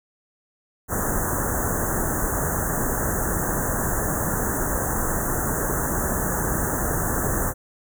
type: band-stop noise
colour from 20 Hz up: pink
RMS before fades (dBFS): -24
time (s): 0.88-7.54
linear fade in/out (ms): 50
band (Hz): 1800 to 6300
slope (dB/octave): 96
effects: none